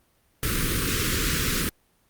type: band-stop noise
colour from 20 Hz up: pink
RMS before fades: -25 dBFS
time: 0.43-1.69 s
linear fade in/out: 0 ms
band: 470 to 1200 Hz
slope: 48 dB/octave
effects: pink hiss -65 dBFS RMS until 2.09 s + Opus 32 kbps